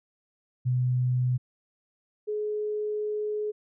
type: tone pair in turn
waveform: sine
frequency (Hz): 125.6 / 422.5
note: B2 / G#4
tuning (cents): +30 / +30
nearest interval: octave + major sixth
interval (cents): 2100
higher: second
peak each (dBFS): -22 / -27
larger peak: first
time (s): 0.65-1.38 / 2.27-3.52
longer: second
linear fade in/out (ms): 20
effects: none